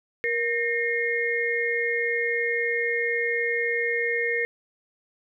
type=tone cluster; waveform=sine; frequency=470.9 / 1832 / 2143 Hz; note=A#4 / A#6 / C7; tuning=+18 / -31 / +41 cents; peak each=-27 dBFS; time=0.24-4.45 s; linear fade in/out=0 ms; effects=none